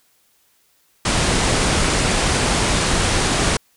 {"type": "low-pass noise", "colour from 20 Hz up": "pink", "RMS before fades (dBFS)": -18, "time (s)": [1.05, 3.57], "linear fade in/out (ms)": 5, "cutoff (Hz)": 10000, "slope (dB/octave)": 96, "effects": ["white hiss -60 dBFS RMS until 3.76 s"]}